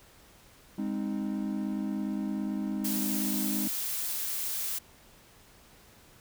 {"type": "chord", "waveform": "triangle", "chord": "Ab major", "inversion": "none", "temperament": "equal with one note detuned", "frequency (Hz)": [204.2, 261.6, 311.1], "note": ["Ab3", "C4", "Eb4"], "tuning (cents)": [-29, 0, 0], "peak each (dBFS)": [-30, -34, -34], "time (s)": [0.78, 3.68], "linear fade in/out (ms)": 5}
{"type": "noise", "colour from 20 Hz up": "blue", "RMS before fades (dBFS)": -33, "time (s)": [2.84, 4.79], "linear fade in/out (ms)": 10}
{"effects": ["pink hiss -57 dBFS RMS until 6.2 s"]}